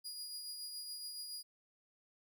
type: tone with tremolo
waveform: sawtooth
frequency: 4880 Hz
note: D#8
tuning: 34 cents flat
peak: -39 dBFS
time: 0.04-1.43 s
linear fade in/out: 20 ms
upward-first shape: triangle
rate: 7.1 Hz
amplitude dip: 40%
effects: none